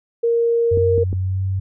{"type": "tone", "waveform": "sine", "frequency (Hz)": 466.2, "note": "A#4", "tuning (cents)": 0, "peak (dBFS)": -14, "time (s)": [0.23, 1.04], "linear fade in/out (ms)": 10}
{"type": "tone with pitch glide", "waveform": "sine", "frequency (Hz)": [92.5, 95.49], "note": ["F#2", "G2"], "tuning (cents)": [0, -45], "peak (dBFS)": -18, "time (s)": [0.71, 1.6], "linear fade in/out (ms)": 10, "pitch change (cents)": 55, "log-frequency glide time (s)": [1.12, 1.43]}
{"type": "clicks", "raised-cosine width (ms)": 3, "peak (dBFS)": -14, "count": 3, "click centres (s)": [0.774, 0.98, 1.129]}
{"effects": []}